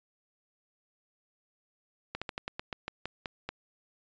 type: slowing click train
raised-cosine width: 0.3 ms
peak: -19 dBFS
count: 11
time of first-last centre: 2.15-3.49 s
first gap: 66 ms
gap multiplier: 1.15
effects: resampled to 16000 Hz